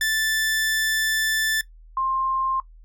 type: tone pair in turn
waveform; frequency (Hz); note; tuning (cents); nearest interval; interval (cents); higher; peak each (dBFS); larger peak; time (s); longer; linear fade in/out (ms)
sawtooth / sine; 1760 / 1057.4; A6 / C6; 0 / +18; major sixth; 882; first; -17 / -21; first; 0.01-1.61 / 1.97-2.6; first; 2
effects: noise-tail reverb RT60 0.1 s tail -17 dB re dry + added 40 Hz sine -44 dBFS peak until 2.84 s